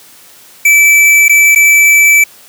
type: tone with dropouts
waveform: square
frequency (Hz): 2315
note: D7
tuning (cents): -25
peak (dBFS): -4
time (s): 0.65-2.24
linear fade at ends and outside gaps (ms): 5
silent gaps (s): 1.283-1.294 / 1.55-1.558
effects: white hiss -39 dBFS RMS until 2.48 s + high-pass 100 Hz 12 dB/octave